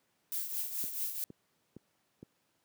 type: noise with tremolo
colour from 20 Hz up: violet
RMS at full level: -34 dBFS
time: 0.32-1.24 s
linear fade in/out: 0 ms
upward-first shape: triangle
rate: 4.6 Hz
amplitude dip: 65%
type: click train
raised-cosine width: 3 ms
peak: -32 dBFS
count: 4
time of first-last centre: 0.84-2.229 s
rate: 2.16 Hz
effects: pink hiss -75 dBFS RMS until 2.64 s + high-pass 150 Hz 12 dB/octave

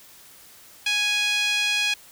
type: tone with band-pass filter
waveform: 5% pulse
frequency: 830.6 Hz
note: G#5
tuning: in tune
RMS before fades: -23 dBFS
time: 0.86-1.94 s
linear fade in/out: 5 ms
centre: 2700 Hz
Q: 2.4
effects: white hiss -49 dBFS RMS until 2.11 s

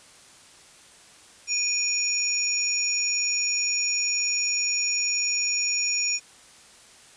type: tone cluster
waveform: sine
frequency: 2461 / 5580 / 6910 Hz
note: D#7 / F8 / A8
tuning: -20 / -2 / -32 cents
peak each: -27 dBFS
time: 1.47-6.2 s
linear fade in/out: 50 ms
effects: white hiss -51 dBFS RMS until 7.16 s + resampled to 22050 Hz

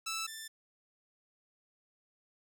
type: tone pair in turn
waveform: 10% pulse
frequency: 1319 / 1772.6 Hz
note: E6 / A6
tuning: +1 / +12 cents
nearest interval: perfect fourth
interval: 511 cents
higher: second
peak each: -27 / -34 dBFS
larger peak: first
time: 0.06-0.27 / 0.27-0.48 s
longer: neither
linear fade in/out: 10 ms
effects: none

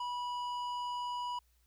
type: tone with tanh clipping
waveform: triangle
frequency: 978 Hz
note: B5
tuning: 17 cents flat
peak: -37 dBFS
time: 0-1.39 s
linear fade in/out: 5 ms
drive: 15 dB
effects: added 60 Hz sine -68 dBFS peak until 1.66 s + white hiss -75 dBFS RMS until 1.66 s

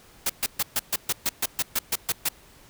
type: noise bursts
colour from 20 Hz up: white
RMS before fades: -24 dBFS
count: 13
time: 0.26-2.288 s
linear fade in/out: 5 ms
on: 36 ms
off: 130 ms
effects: pink hiss -53 dBFS RMS until 2.69 s

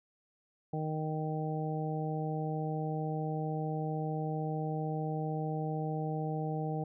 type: harmonic tone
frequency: 155.56 Hz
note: D#3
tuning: in tune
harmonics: 1 / 2 / 3 / 4 / 5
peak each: -34 / -41 / -40 / -44 / -40 dBFS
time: 0.73-6.84 s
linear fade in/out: 5 ms
effects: none

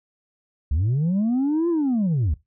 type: linear two-way sweep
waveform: sine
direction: up then down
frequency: 64.1 to 349.2 to 64.1 Hz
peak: -16 dBFS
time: 0.71-2.34 s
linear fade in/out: 5 ms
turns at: 1.69 s
effects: noise-tail reverb RT60 0.2 s tail -20 dB re dry + tanh soft clip ceiling -17 dBFS

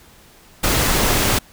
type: noise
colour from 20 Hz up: pink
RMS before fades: -17 dBFS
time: 0.63-1.39 s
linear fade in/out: 10 ms
effects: pink hiss -48 dBFS RMS until 1.52 s

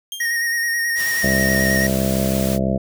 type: tone with exponential decay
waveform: sawtooth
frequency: 3200 Hz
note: G7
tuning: 35 cents sharp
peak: -21 dBFS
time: 0.12-0.44 s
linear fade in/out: 1 ms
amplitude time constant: 69 ms
type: tone with vibrato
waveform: square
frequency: 1864.7 Hz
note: A#6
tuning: in tune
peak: -19 dBFS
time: 0.2-1.87 s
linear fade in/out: 5 ms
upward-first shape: square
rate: 9.3 Hz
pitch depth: 21 cents each way
type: noise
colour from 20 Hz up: white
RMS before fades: -29 dBFS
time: 0.95-2.59 s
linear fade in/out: 50 ms
type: harmonic tone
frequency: 66 Hz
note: C2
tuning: 16 cents sharp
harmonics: 1 / 2 / 3 / 4 / 5 / 6 / 7 / 8 / 9 / 10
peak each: -27 / -25 / -20 / -31 / -30 / -31 / -35 / -28 / -28 / -26 dBFS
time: 1.23-2.78 s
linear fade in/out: 10 ms
effects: none

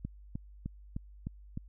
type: click train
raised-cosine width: 5 ms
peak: -24 dBFS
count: 6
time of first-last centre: 0.05-1.574 s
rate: 3.28 Hz
effects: added 50 Hz sine -50 dBFS peak until 1.68 s

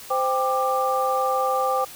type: tone cluster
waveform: sine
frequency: 518 / 790 / 1185 Hz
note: C5 / G5 / D6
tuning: -17 / +13 / +15 cents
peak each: -24 dBFS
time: 0.1-1.85 s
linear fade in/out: 10 ms
effects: white hiss -41 dBFS RMS until 1.95 s

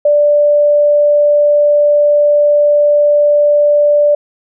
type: tone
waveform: sine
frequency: 587.3 Hz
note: D5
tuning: in tune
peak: -6 dBFS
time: 0.05-4.15 s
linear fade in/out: 5 ms
effects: none

